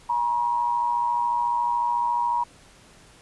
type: tone with amplitude modulation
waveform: sine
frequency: 955 Hz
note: A#5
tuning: 42 cents sharp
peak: -18 dBFS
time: 0.09-2.44 s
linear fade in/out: 10 ms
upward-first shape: sine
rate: 114 Hz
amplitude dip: 60%
effects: pink hiss -52 dBFS RMS until 3.21 s + resampled to 24000 Hz